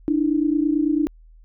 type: tone pair together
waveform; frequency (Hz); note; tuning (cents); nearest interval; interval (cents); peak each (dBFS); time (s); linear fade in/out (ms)
sine; 293.7 / 322.8; D4 / E4; 0 / -36; major second; 164; -19 / -21; 0.08-1.07; 0
effects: added 40 Hz sine -45 dBFS peak until 1.44 s